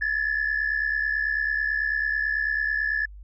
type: tone pair together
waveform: sine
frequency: 1700 / 1769.1 Hz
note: G#6 / A6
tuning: +40 / +9 cents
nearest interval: minor second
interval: 69 cents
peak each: -24 / -25 dBFS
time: 0.01-3.06 s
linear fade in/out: 10 ms
effects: tanh soft clip ceiling -17 dBFS + added 50 Hz sine -40 dBFS peak until 3.23 s